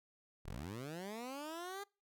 15% pulse linear sweep, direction up, 30.33 to 409.2 Hz, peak -37 dBFS, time 0.45-1.84 s, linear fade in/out 10 ms, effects noise-tail reverb RT60 0.3 s tail -25 dB re dry

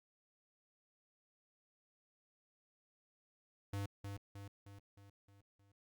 square tone with echo, 100 Hz, G2, 35 cents sharp, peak -39 dBFS, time 3.73-3.86 s, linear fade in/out 5 ms, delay 310 ms, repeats 6, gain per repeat -5 dB, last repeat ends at 5.72 s, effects Opus 48 kbps

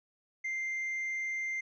sine tone with tanh clipping, 2093 Hz, C7, in tune, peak -33 dBFS, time 0.44-1.61 s, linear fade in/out 10 ms, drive 2 dB, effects resampled to 16000 Hz

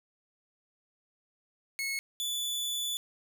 sawtooth tone pair in turn, 2186 / 3470 Hz, C#7 / A7, -25 / -25 cents, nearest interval minor sixth, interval 800 cents, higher second, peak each -28 dBFS, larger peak neither, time 1.79-1.99 / 2.2-2.97 s, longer second, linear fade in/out 0 ms, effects none

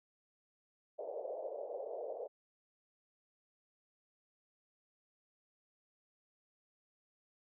pink band-pass noise, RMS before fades -43 dBFS, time 0.98-2.28 s, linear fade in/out 20 ms, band 470 to 660 Hz, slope 48 dB/octave, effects none

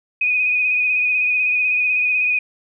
sine tone with vibrato, 2489 Hz, D#7, in tune, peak -15 dBFS, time 0.21-2.39 s, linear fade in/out 5 ms, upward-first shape sine, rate 16 Hz, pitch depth 29 cents each way, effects none

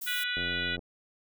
violet noise, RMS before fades -37 dBFS, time 0.01-0.24 s, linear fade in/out 10 ms
harmonic tone, 490.8 Hz, B4, 11 cents flat, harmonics 3 / 4 / 5 / 6 / 7 / 8, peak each -33 / -38 / -38 / -38 / -37 / -39 dBFS, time 0.06-0.77 s, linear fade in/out 20 ms
click train, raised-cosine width 2 ms, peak -27 dBFS, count 38, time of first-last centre 0.37-0.792 s, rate 87.7 Hz
effects none

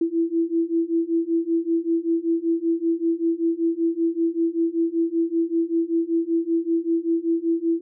sine beating tone pair, 329.6 / 334.8 Hz, E4 / E4, 0 / +27 cents, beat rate 5.2 Hz, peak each -23 / -22 dBFS, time 0.01-7.81 s, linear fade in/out 5 ms, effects none

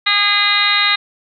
harmonic tone with a mistuned harmonic, 408.9 Hz, G#4, 27 cents flat, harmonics 2 / 3 / 4 / 5 / 6 / 7 / 8 / 9 / 10, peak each -29 / -20 / -22 / -17 / -23 / -26 / -28 / -17 / -20 dBFS, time 0.06-0.96 s, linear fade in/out 10 ms, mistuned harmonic 9, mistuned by +28 cents, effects none

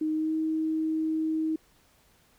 sine tone with pitch glide, 311.1 to 316.5 Hz, D#4 to D#4, 0 to +30 cents, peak -25 dBFS, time 0.01-1.56 s, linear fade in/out 5 ms, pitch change +30 cents, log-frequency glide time 0.12-0.34 s, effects pink hiss -63 dBFS RMS until 2.38 s

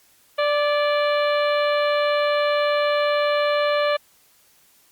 harmonic tone with a mistuned harmonic, 587.3 Hz, D5, in tune, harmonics 1 / 2 / 3 / 4 / 5 / 6 / 7, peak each -19 / -25 / -29 / -31 / -33 / -35 / -36 dBFS, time 0.38-3.97 s, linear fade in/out 10 ms, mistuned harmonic 3, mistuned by -30 cents, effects white hiss -57 dBFS RMS until 4.91 s + Opus 48 kbps

